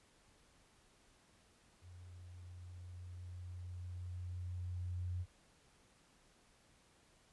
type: tone with level ramp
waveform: sine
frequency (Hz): 89.4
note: F2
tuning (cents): +41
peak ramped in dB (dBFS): -53 to -37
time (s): 1.81-5.26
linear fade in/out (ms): 50
effects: pink hiss -69 dBFS RMS until 7.32 s + resampled to 24000 Hz